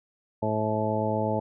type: harmonic tone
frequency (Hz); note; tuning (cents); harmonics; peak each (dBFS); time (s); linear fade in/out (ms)
108.2; A2; -29; 1 / 2 / 3 / 4 / 5 / 6 / 8; -31 / -31 / -35 / -33 / -31 / -31 / -31; 0.42-1.4; 10
effects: none